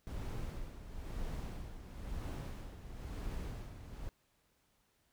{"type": "noise with tremolo", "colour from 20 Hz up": "brown", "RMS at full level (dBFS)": -40, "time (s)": [0.07, 4.09], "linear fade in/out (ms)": 0, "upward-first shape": "sine", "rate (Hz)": 1, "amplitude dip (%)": 65, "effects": ["pink hiss -75 dBFS RMS until 5.12 s"]}